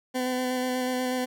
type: tone with vibrato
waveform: 20% pulse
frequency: 253.5 Hz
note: B3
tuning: 45 cents sharp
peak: -21 dBFS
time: 0.14-1.26 s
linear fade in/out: 20 ms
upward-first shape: square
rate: 8.2 Hz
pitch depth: 12 cents each way
effects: none